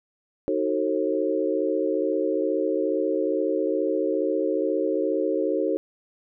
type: chord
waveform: sine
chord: D# diminished seventh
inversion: none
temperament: just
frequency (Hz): 311.1 / 373.4 / 448 / 537.6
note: D#4 / F#4 / A4 / C5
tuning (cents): 0 / +16 / +31 / +47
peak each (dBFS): -27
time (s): 0.48-5.77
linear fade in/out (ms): 0
effects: none